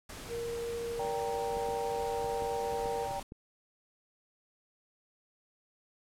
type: noise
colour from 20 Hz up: pink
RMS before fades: -45 dBFS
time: 0.09-3.23 s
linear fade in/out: 5 ms
type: tone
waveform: sine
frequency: 468 Hz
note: A#4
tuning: 7 cents sharp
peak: -34 dBFS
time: 0.28-3.08 s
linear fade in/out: 50 ms
type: chord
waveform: sine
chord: G minor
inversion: second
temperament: equal with one note detuned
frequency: 573.6 / 784 / 932.3 Hz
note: D5 / G5 / Bb5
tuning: -41 / 0 / 0 cents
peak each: -40 / -36 / -41 dBFS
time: 0.99-3.2 s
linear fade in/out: 5 ms
type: clicks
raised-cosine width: 3 ms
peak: -32 dBFS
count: 8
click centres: 1.05 / 1.57 / 1.689 / 2.244 / 2.422 / 2.858 / 3.11 / 3.321 s
effects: low-pass 12000 Hz 12 dB/octave